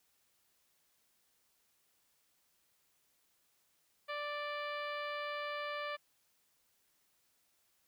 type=harmonic tone; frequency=587.3 Hz; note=D5; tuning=in tune; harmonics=1 / 2 / 3 / 4 / 5 / 6 / 7 / 8; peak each=-42 / -42 / -45 / -47 / -51 / -54 / -57 / -59 dBFS; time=4.08-5.97 s; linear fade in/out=20 ms; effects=white hiss -75 dBFS RMS until 7.87 s